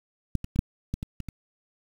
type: clicks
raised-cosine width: 5 ms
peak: -12 / -22 / -21 / -7 / -16 / -20 / -22 / -24 dBFS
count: 8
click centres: 0.353 / 0.444 / 0.56 / 0.591 / 0.94 / 1.029 / 1.203 / 1.287 s
effects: 7-bit

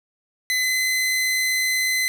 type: tone with pitch glide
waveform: sawtooth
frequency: 2025 to 2037 Hz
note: B6 to C7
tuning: +43 to -47 cents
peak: -16 dBFS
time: 0.5-2.08 s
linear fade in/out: 0 ms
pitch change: +10 cents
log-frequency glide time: 0.6-0.77 s
effects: none

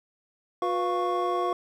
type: tone cluster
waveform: triangle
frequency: 358.5 / 491.4 / 699 / 1106 Hz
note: F4 / B4 / F5 / C#6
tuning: +45 / -9 / +1 / -4 cents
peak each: -27 / -31 / -28 / -27 dBFS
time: 0.62-1.53 s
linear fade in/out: 2 ms
effects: none

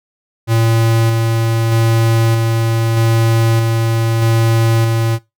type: tone with tremolo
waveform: square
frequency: 113.9 Hz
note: A#2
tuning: 40 cents flat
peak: -11 dBFS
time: 0.47-5.19 s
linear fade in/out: 50 ms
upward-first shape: square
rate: 0.8 Hz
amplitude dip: 25%
effects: noise-tail reverb RT60 0.2 s tail -19 dB re dry

